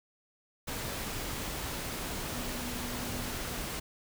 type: tone in noise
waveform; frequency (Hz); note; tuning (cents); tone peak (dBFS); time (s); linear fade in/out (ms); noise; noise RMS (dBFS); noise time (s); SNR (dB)
sine; 243.9; B3; -21; -41; 2.34-3.31; 10; pink; -37; 0.67-3.8; -7
effects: none